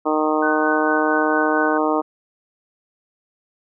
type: harmonic tone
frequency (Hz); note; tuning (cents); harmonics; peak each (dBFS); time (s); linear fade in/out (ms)
154.3; D#3; -14; 2 / 3 / 4 / 5 / 6 / 7 / 8; -21 / -23 / -24 / -25 / -26 / -26 / -27; 0.05-2.02; 20
type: tone with tremolo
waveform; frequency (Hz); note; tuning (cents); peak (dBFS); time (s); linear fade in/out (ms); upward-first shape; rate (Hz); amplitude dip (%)
sine; 1502; F#6; +26; -20; 0.42-1.78; 10; sine; 4.4; 45
effects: none